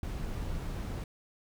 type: noise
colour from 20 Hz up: brown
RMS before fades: -36 dBFS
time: 0.03-1.04 s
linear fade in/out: 2 ms
effects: none